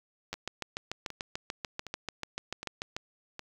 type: two click trains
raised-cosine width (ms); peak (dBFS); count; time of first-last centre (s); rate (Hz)
0.2; -17 / -23; 19 / 5; 0.33-2.965 / 0.34-3.393; 6.83 / 1.31
effects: 8-bit